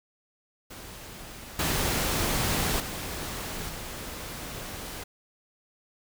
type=noise with level steps; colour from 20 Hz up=pink; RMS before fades=-43 / -27 / -35 / -38 dBFS; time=0.7-5.04 s; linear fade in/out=10 ms; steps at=1.59 / 2.8 / 3.69 s; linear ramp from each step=2 ms; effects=none